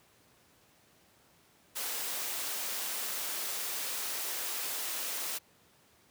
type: high-pass noise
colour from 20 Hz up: white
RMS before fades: -36 dBFS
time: 1.75-5.39 s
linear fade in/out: 20 ms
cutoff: 340 Hz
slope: 12 dB/octave
effects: pink hiss -64 dBFS RMS until 6.1 s + high-pass 100 Hz 12 dB/octave